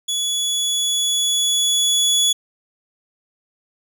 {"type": "tone with level ramp", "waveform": "25% pulse", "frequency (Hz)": 3400, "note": "G#7", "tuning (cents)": 40, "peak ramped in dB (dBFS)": [-16, -10], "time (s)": [0.08, 2.33], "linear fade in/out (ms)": 10, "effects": []}